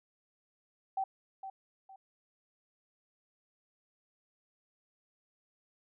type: tone with echo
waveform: sine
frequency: 772 Hz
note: G5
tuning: 27 cents flat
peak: -30 dBFS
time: 0.97-1.04 s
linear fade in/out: 5 ms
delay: 460 ms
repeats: 2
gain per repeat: -10 dB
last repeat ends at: 1.96 s
effects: none